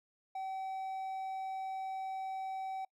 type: tone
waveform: triangle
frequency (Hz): 765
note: G5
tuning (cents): -42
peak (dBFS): -35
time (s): 0.35-2.85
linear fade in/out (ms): 5
effects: noise-tail reverb RT60 0.1 s tail -26 dB re dry